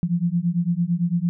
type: beating tone pair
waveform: sine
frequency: 168.4 / 177.3 Hz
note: E3 / F3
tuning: +37 / +26 cents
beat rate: 8.9 Hz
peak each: -22 dBFS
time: 0.03-1.29 s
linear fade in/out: 0 ms
effects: none